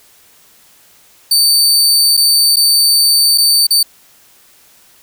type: tone with dropouts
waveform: sawtooth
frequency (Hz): 4573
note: D8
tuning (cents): -47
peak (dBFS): -5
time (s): 1.31-3.83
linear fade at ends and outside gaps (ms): 5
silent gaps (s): 2.169-2.174 / 2.56-2.567 / 3.377-3.381 / 3.669-3.706
effects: white hiss -47 dBFS RMS until 5.02 s